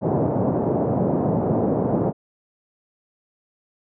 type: band-pass noise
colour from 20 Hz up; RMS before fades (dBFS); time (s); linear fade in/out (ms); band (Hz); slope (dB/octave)
pink; -21; 0.01-2.13; 50; 120 to 730; 24
effects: none